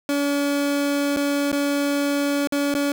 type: tone with dropouts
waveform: 30% pulse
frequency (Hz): 284.8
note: C#4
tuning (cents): +47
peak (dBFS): -17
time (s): 0.09-2.92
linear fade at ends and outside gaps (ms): 1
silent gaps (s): 1.163-1.169 / 1.517-1.527 / 2.473-2.523 / 2.741-2.749
effects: none